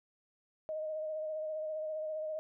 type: tone with vibrato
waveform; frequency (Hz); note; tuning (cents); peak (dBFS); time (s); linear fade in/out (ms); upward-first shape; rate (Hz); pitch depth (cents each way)
sine; 622.3; D#5; 0; -35; 0.69-2.39; 0; sine; 15; 25
effects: none